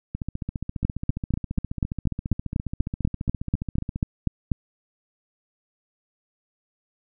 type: two click trains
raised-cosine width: 5 ms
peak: -16 / -9 dBFS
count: 57 / 16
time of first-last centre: 0.15-3.96 / 0.85-4.517 s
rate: 14.7 / 4.09 Hz
effects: none